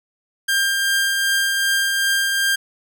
sawtooth tone with tremolo, 1596 Hz, G6, 31 cents sharp, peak -12 dBFS, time 0.48-2.56 s, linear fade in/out 10 ms, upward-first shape triangle, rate 2.6 Hz, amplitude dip 30%, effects none

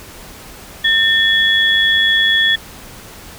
sine tone pair together, 1800 / 3376 Hz, A6 / G#7, +39 / +28 cents, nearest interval major seventh, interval 1089 cents, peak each -13 dBFS, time 0.84-2.56 s, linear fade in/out 10 ms, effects pink hiss -36 dBFS RMS until 3.38 s

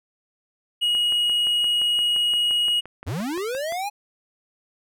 triangle tone, 2894 Hz, F#7, 39 cents flat, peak -17 dBFS, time 0.81-2.81 s, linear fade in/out 20 ms
click train, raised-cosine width 0.5 ms, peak -23 dBFS, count 17, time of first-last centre 0.95-3.723 s, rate 5.77 Hz
square linear sweep, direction up, 70.2 to 843 Hz, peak -26 dBFS, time 3.06-3.9 s, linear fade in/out 20 ms
effects none

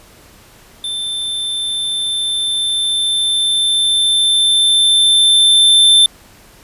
square tone with level ramp, 3553 Hz, A7, 16 cents sharp, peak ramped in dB -20 to -6 dBFS, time 0.84-6.06 s, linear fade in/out 2 ms, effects pink hiss -44 dBFS RMS until 6.63 s + resampled to 32000 Hz

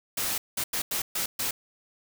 white noise bursts at uneven times, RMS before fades -29 dBFS, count 6, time 0.17-0.38 / 0.57-0.64 / 0.73-0.82 / 0.91-1.02 / 1.15-1.26 / 1.39-1.51 s, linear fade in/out 5 ms, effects none

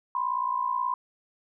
sine tone pair together, 987.8 / 1046.5 Hz, B5 / C6, 0 / 0 cents, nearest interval minor second, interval 100 cents, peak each -28 dBFS, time 0.15-0.94 s, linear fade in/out 2 ms, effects none

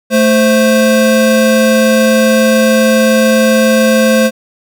square tone pair together, 220 / 522.4 Hz, A3 / C5, 0 / -3 cents, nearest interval octave + minor third, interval 1497 cents, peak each -10 dBFS, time 0.1-4.31 s, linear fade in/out 50 ms, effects none

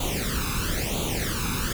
pink noise with flanger, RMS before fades -27 dBFS, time 0-1.73 s, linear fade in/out 5 ms, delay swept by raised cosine 0.28 to 0.8 ms, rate 1 Hz, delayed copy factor +0.8, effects none

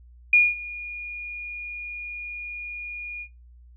sine tone with ADSR envelope, 2435 Hz, D#7, 38 cents flat, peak -11 dBFS, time 0.33-3.28 s, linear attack 4 ms, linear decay 210 ms, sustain -21 dB, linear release 68 ms, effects noise-tail reverb RT60 0.2 s tail -18 dB re dry + added 60 Hz sine -47 dBFS peak until 3.76 s

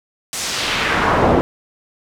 brown noise with band-pass filter sweep, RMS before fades -17 dBFS, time 0.33-1.41 s, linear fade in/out 0 ms, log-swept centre 8500 to 530 Hz, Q 1.2, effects none

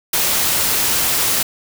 white noise, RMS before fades -17 dBFS, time 0.13-1.43 s, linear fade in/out 5 ms, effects none

